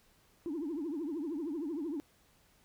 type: tone with vibrato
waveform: sine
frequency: 311.1 Hz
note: D#4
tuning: in tune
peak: -33 dBFS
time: 0.46-2 s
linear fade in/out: 0 ms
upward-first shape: triangle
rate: 13 Hz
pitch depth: 250 cents each way
effects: tanh soft clip ceiling -31 dBFS + pink hiss -67 dBFS RMS until 2.64 s